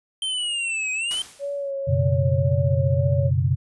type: exponential two-way sweep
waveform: square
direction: down then up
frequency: 3136 to 2507 to 3136 Hz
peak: -24 dBFS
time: 0.22-1.22 s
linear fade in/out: 2 ms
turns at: 0.92 s
type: noise with exponential decay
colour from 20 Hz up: white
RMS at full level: -32 dBFS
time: 1.11-1.71 s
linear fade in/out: 0 ms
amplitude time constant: 130 ms
type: tone with vibrato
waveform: sine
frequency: 558 Hz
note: C#5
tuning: 11 cents sharp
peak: -25 dBFS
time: 1.39-3.31 s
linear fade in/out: 50 ms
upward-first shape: sine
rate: 1.9 Hz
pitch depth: 30 cents each way
type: chord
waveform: sine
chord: F# suspended fourth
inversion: none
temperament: equal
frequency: 92.5 / 123.47 / 138.59 Hz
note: F#2 / B2 / C#3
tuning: 0 / 0 / 0 cents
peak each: -22 dBFS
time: 1.87-3.56 s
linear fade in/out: 20 ms
effects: resampled to 24000 Hz